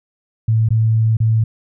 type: tone with dropouts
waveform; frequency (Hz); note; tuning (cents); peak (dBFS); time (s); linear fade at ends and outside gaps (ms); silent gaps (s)
sine; 111.4; A2; +22; -11; 0.48-1.44; 5; 0.688-0.705 / 1.17-1.202
effects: none